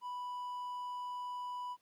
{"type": "tone", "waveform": "triangle", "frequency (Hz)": 987.8, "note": "B5", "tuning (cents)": 0, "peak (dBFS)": -37, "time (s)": [0.01, 1.77], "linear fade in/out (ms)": 50, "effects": ["pink hiss -75 dBFS RMS until 1.81 s", "high-pass 200 Hz 12 dB/octave"]}